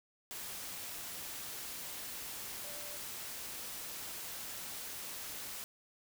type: tone in noise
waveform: sine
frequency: 587.3 Hz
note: D5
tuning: in tune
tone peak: -53 dBFS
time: 2.64-2.97 s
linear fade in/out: 0 ms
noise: white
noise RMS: -44 dBFS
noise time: 0.31-5.64 s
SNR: -12 dB
effects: none